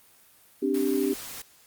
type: chord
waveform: sine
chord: C suspended second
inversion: none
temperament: just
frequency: 261.6 / 294.3 / 392.4 Hz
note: C4 / D4 / G4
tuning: 0 / +4 / +2 cents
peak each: -28 / -27 / -26 dBFS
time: 0.62-1.14 s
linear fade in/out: 10 ms
type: noise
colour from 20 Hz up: white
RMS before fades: -39 dBFS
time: 0.74-1.42 s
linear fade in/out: 5 ms
effects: white hiss -57 dBFS RMS until 1.66 s + Opus 32 kbps